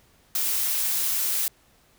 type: noise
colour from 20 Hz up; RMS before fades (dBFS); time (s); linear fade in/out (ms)
blue; -25; 0.35-1.48; 2
effects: pink hiss -60 dBFS RMS until 1.98 s